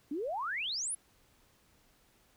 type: exponential sweep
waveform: sine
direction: up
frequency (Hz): 270 to 11175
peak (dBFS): -33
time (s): 0.11-0.95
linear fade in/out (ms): 5
effects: pink hiss -67 dBFS RMS until 2.36 s